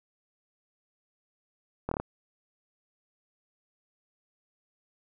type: slowing click train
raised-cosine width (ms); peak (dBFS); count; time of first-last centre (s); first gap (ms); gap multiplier
1; -17; 5; 1.89-2; 24; 1.09
effects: none